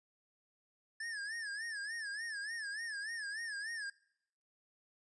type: tone with vibrato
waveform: square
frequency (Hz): 1731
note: A6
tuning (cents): -29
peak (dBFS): -40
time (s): 1-3.9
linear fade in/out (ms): 5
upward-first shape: sine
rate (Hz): 3.4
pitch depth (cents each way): 130
effects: noise-tail reverb RT60 0.8 s tail -24 dB re dry + resampled to 22050 Hz